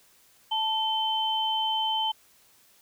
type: tone pair together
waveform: sine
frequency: 880 / 3080 Hz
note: A5 / G7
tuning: 0 / -31 cents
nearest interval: octave + minor seventh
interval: 2169 cents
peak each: -27 dBFS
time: 0.51-2.12 s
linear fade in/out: 10 ms
effects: white hiss -60 dBFS RMS until 2.81 s